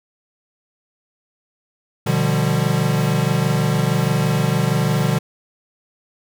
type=chord; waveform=square; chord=G dominant seventh; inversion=first; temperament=equal with one note detuned; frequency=123.47 / 149.83 / 174.61 / 196 Hz; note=B2 / D3 / F3 / G3; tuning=0 / +35 / 0 / 0 cents; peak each=-22 / -20 / -24 / -25 dBFS; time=2.06-5.19 s; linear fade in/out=10 ms; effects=none